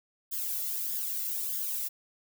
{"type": "noise with flanger", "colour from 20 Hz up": "violet", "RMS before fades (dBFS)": -33, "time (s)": [0.31, 1.89], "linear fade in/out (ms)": 20, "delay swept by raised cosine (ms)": [0.58, 1.47], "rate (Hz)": 1.6, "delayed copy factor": 0.6, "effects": []}